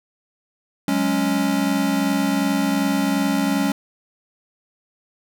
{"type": "chord", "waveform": "square", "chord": "F# suspended second", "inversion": "none", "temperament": "equal", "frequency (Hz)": [185, 207.7, 277.2], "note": ["F#3", "G#3", "C#4"], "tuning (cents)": [0, 0, 0], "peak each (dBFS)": [-26, -24, -21], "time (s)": [0.88, 3.72], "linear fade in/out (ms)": 2, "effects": []}